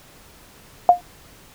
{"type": "tone with exponential decay", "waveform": "sine", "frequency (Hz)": 709, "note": "F5", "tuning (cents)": 26, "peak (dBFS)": -3, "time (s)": [0.89, 1.01], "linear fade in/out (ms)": 1, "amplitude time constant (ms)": 25, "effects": ["pink hiss -48 dBFS RMS until 1.54 s"]}